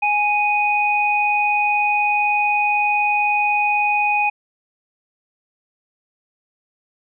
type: tone pair together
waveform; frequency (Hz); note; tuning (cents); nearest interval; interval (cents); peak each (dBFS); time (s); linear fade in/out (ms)
sine; 830.6 / 2489; G#5 / D#7; 0 / 0; octave + perfect fifth; 1900; -18; 0.02-4.3; 10
effects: none